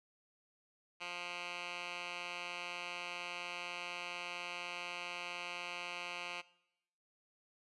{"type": "tone with band-pass filter", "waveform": "10% pulse", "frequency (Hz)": 175.8, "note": "F3", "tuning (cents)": 12, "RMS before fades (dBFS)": -44, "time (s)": [1, 6.42], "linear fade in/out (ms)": 20, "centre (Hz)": 2500, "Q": 1.6, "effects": ["noise-tail reverb RT60 0.8 s tail -20 dB re dry", "resampled to 24000 Hz"]}